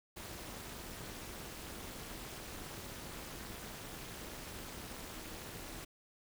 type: noise with amplitude modulation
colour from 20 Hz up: pink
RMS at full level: -43 dBFS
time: 0.16-5.85 s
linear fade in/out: 10 ms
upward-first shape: sine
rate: 287 Hz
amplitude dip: 90%
effects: none